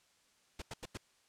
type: noise bursts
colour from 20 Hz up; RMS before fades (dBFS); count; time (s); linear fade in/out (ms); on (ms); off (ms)
pink; -43; 4; 0.59-0.974; 5; 30; 88
effects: white hiss -70 dBFS RMS until 1.28 s + low-pass 8000 Hz 12 dB/octave